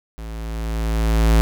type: tone with level ramp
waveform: square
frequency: 55.3 Hz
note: A1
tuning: 9 cents sharp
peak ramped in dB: -31 to -11 dBFS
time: 0.18-1.41 s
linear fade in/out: 0 ms
effects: none